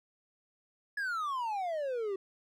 triangle exponential sweep, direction down, 1711 to 376.8 Hz, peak -30 dBFS, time 0.97-2.16 s, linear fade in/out 5 ms, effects none

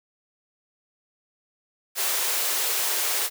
white high-pass noise, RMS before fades -25 dBFS, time 1.95-3.3 s, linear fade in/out 50 ms, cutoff 340 Hz, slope 96 dB/octave, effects none

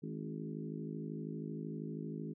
harmonic tone with a mistuned harmonic, 52.8 Hz, G#1, 29 cents sharp, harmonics 3 / 4 / 5 / 6 / 7 / 8, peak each -43 / -45 / -47 / -49 / -50 / -51 dBFS, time 0.02-2.34 s, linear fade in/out 20 ms, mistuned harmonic 5, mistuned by +36 cents, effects none

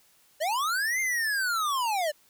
square linear two-way sweep, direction up then down, 573 to 2120 to 573 Hz, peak -26 dBFS, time 0.4-2.12 s, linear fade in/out 20 ms, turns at 1 s, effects white hiss -62 dBFS RMS until 2.29 s

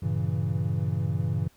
triangle chord, G diminished seventh, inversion none, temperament equal, 98 / 116.54 / 138.59 / 164.81 Hz, G2 / Bb2 / Db3 / Fb3, 0 / 0 / 0 / 0 cents, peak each -27 / -29 / -28 / -29 dBFS, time 0.02-1.48 s, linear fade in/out 10 ms, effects pink hiss -61 dBFS RMS until 1.56 s

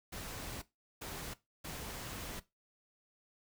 pink noise bursts at uneven times, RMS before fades -44 dBFS, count 3, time 0.12-0.62 / 1.01-1.34 / 1.64-2.4 s, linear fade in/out 10 ms, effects noise-tail reverb RT60 0.2 s tail -17 dB re dry

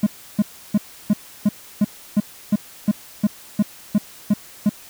triangle tone bursts, 207.7 Hz, G#3, in tune, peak -10 dBFS, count 14, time 0.03-4.694 s, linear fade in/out 5 ms, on 36 ms, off 320 ms, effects white hiss -43 dBFS RMS until 4.89 s

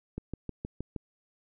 click train, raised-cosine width 3 ms, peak -22 dBFS, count 6, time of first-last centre 0.18-0.962 s, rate 6.39 Hz, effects none

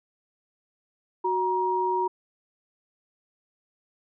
sine tone pair together, 370 / 946.4 Hz, F#4 / A#5, 0 / +26 cents, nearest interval octave + major third, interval 1626 cents, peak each -27 / -24 dBFS, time 1.24-2.08 s, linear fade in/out 10 ms, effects none

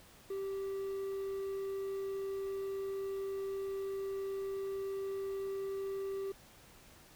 triangle tone with quantisation, 390.1 Hz, G4, 8 cents flat, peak -34 dBFS, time 0.3-6.32 s, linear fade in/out 5 ms, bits 10, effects pink hiss -59 dBFS RMS until 7.15 s

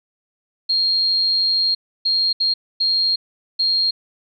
sine tone bursts at uneven times, 4231 Hz, C8, 19 cents sharp, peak -15 dBFS, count 5, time 0.69-1.75 / 2.05-2.33 / 2.4-2.54 / 2.8-3.16 / 3.59-3.91 s, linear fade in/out 10 ms, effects none

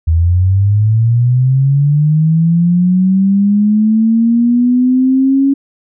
sine linear sweep, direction up, 79.2 to 277.2 Hz, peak -7 dBFS, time 0.07-5.54 s, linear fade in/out 10 ms, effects none

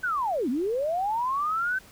sine linear two-way sweep, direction down then up, 1551 to 226.7 to 1551 Hz, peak -24 dBFS, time 0.03-1.79 s, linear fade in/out 10 ms, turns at 0.49 s, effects pink hiss -52 dBFS RMS until 1.91 s

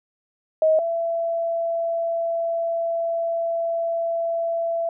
sine tone pair in turn, 632 / 669.6 Hz, D#5 / E5, +27 / +27 cents, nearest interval minor second, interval 100 cents, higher second, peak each -14 / -21 dBFS, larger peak first, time 0.62-0.79 / 0.79-4.89 s, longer second, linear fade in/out 2 ms, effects none

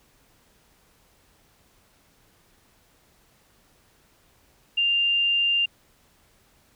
sine tone, 2794 Hz, F7, in tune, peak -19 dBFS, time 4.77-5.66 s, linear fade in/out 10 ms, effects pink hiss -61 dBFS RMS until 6.75 s

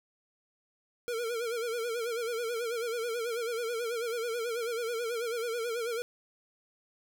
square tone with vibrato, 466.2 Hz, A#4, in tune, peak -32 dBFS, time 1.08-6.02 s, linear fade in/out 0 ms, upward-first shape sine, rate 9.2 Hz, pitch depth 82 cents each way, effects none

